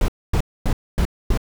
brown noise bursts, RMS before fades -17 dBFS, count 5, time 0.01-1.375 s, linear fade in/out 2 ms, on 73 ms, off 250 ms, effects none

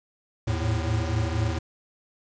square tone cluster, 80.8 / 107.9 / 112.1 Hz, E2 / A2 / A2, -34 / -33 / +33 cents, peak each -29 dBFS, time 0.47-1.59 s, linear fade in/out 10 ms, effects resampled to 16000 Hz + 8-bit

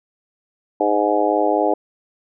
harmonic tone with a mistuned harmonic, 103.83 Hz, G#2, in tune, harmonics 3 / 4 / 5 / 6 / 7 / 8, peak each -22 / -22 / -22 / -22 / -22 / -22 dBFS, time 0.8-1.74 s, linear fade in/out 5 ms, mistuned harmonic 8, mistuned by +21 cents, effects none

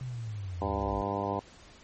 sine linear sweep, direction down, 130.81 to 53.7 Hz, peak -34 dBFS, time 0.01-1.02 s, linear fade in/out 0 ms
harmonic tone, 100 Hz, G2, 35 cents sharp, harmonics 1 / 2 / 3 / 4 / 5 / 6 / 7 / 8 / 9 / 10, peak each -38 / -38 / -38 / -38 / -38 / -38 / -38 / -38 / -38 / -38 dBFS, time 0.61-1.4 s, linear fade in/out 10 ms
effects pink hiss -54 dBFS RMS until 1.83 s + MP3 32 kbps

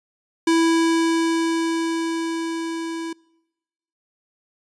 square tone with level ramp, 329.6 Hz, E4, in tune, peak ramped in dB -15 to -28 dBFS, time 0.47-3.13 s, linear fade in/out 5 ms, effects noise-tail reverb RT60 1.0 s tail -26 dB re dry + resampled to 22050 Hz

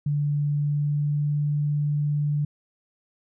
sine tone with pitch glide, 146 to 147.1 Hz, D3 to D3, -10 to +3 cents, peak -21 dBFS, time 0.06-2.45 s, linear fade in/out 5 ms, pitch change +13 cents, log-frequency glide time 0.52-1.4 s, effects none

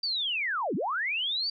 sine linear two-way sweep, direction down then up, 4718 to 155.56 to 4718 Hz, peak -27 dBFS, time 0.03-1.5 s, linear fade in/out 5 ms, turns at 0.75 s, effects none

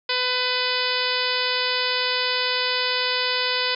harmonic tone, 501 Hz, B4, 25 cents sharp, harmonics 1 / 2 / 3 / 4 / 5 / 6 / 7 / 8 / 9 / 10, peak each -30 / -30 / -30 / -30 / -30 / -30 / -30 / -30 / -30 / -30 dBFS, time 0.09-3.75 s, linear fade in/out 5 ms, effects none

